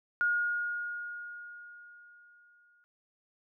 sine tone with exponential decay, 1432 Hz, F6, 43 cents sharp, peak -24 dBFS, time 0.21-2.84 s, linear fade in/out 0 ms, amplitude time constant 570 ms, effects none

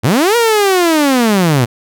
sawtooth linear two-way sweep, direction up then down, 91.5 to 480.6 to 112.4 Hz, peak -5 dBFS, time 0.03-1.66 s, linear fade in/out 20 ms, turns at 0.36 s, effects none

